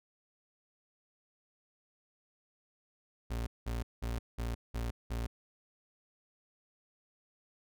35% pulse tone bursts, 58 Hz, A#1, 8 cents flat, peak -32 dBFS, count 6, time 3.3-5.27 s, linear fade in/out 10 ms, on 170 ms, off 190 ms, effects none

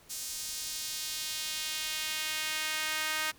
sawtooth tone with high-pass filter sweep, 311.1 Hz, D#4, in tune, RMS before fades -35 dBFS, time 0.09-3.32 s, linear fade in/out 20 ms, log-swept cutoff 6400 to 1600 Hz, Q 1.1, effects pink hiss -59 dBFS RMS until 3.38 s

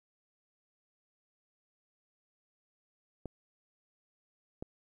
clicks, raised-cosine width 2 ms, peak -26 dBFS, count 2, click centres 3.257 / 4.625 s, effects 11-bit

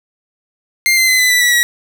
sawtooth tone with pitch steps, 2100 / 2069 / 2038 / 2007 / 1977.6 / 1948.1 / 1919 Hz, C7 / C7 / C7 / B6 / B6 / B6 / A#6, +6 / -20 / -46 / +27 / +2 / -24 / +50 cents, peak -6 dBFS, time 0.86-1.63 s, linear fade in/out 0 ms, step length 110 ms, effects none

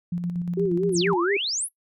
sine tone with tremolo, 174.61 Hz, F3, in tune, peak -23 dBFS, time 0.12-1.14 s, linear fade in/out 5 ms, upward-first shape square, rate 8.4 Hz, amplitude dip 40%
sine tone with vibrato, 371.9 Hz, F#4, 9 cents sharp, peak -21 dBFS, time 0.57-1.37 s, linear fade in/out 5 ms, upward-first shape sine, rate 4.3 Hz, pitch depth 150 cents each way
sine exponential two-way sweep, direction down then up, 11840 to 789 to 11840 Hz, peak -24 dBFS, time 0.92-1.69 s, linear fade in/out 50 ms, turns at 1.14 s
effects noise-tail reverb RT60 0.1 s tail -20 dB re dry

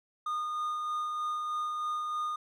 triangle tone with tremolo, 1224 Hz, D#6, 29 cents flat, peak -28 dBFS, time 0.26-2.36 s, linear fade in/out 5 ms, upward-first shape sine, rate 3.2 Hz, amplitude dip 25%, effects none

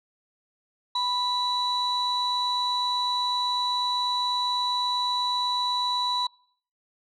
sine tone pair together, 987.8 / 3944 Hz, B5 / B7, 0 / -3 cents, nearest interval 2 octaves, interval 2397 cents, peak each -25 dBFS, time 0.95-6.27 s, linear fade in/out 5 ms, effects noise-tail reverb RT60 0.6 s tail -25 dB re dry + tanh soft clip ceiling -18 dBFS

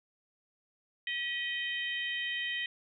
harmonic tone with a mistuned harmonic, 622.3 Hz, D#5, in tune, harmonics 3 / 4 / 5 / 6, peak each -35 / -40 / -37 / -45 dBFS, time 1.07-2.66 s, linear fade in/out 2 ms, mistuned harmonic 3, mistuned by +55 cents, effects none

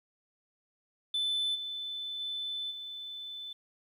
sine tone with level steps, 3515 Hz, A7, 2 cents flat, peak -26 / -35 / -33 / -39 dBFS, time 1.14-3.53 s, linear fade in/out 5 ms, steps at 1.54 / 2.19 / 2.7 s, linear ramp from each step 20 ms, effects tanh soft clip ceiling -27 dBFS + 11-bit

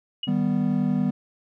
sine tone with exponential decay, 2897 Hz, F#7, 37 cents flat, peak -23 dBFS, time 0.23-0.32 s, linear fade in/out 5 ms, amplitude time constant 19 ms
triangle chord, Eb augmented, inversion none, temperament equal, 155.56 / 196 / 246.9 Hz, Eb3 / G3 / B3, 0 / 0 / 0 cents, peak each -25 / -22 / -22 dBFS, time 0.27-1.11 s, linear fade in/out 10 ms
effects none

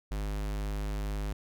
square tone, 51.1 Hz, G#1, 27 cents flat, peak -32 dBFS, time 0.11-1.33 s, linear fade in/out 5 ms, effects none

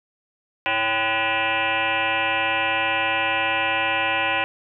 sine tone with frequency modulation, 1700 Hz, G#6, 40 cents sharp, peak -19 dBFS, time 0.66-4.44 s, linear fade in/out 0 ms, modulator 229 Hz, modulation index 5, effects none

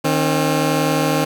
15% pulse tone pair together, 154.8 / 268.3 Hz, D#3 / C4, -9 / +44 cents, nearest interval minor seventh, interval 953 cents, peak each -12 dBFS, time 0.04-1.25 s, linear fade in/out 10 ms, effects none

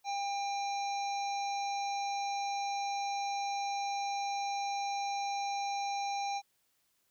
harmonic tone, 800 Hz, G5, 35 cents sharp, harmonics 1 / 3 / 5 / 7 / 8, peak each -33 / -44 / -45 / -47 / -50 dBFS, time 0.04-6.42 s, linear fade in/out 50 ms, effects white hiss -75 dBFS RMS until 7.1 s

